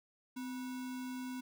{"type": "tone with sample-and-hold", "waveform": "sine", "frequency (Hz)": 255.7, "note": "C4", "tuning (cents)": -40, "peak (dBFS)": -39, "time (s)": [0.36, 1.41], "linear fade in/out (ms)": 10, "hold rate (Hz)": 1225, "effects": []}